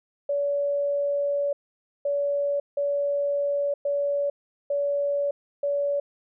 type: tone bursts at uneven times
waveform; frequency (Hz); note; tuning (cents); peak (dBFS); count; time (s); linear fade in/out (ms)
sine; 570; C#5; +48; -22; 6; 0.29-1.53 / 2.05-2.6 / 2.77-3.74 / 3.85-4.3 / 4.7-5.31 / 5.63-6; 5
effects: none